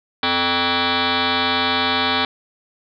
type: tone with frequency modulation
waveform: sine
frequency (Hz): 1302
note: E6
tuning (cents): -22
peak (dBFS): -16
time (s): 0.23-2.25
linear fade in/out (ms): 2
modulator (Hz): 348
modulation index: 7.9
effects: none